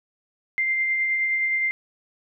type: tone with tremolo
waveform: sine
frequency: 2093 Hz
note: C7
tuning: in tune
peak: -19 dBFS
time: 0.58-1.71 s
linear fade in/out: 0 ms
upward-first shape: triangle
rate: 9.6 Hz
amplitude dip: 30%
effects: none